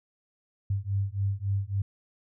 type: beating tone pair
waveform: sine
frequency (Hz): 97.2 / 100.8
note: G2 / G2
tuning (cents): -14 / +49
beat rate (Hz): 3.6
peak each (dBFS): -29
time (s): 0.7-1.82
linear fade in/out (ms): 5
effects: none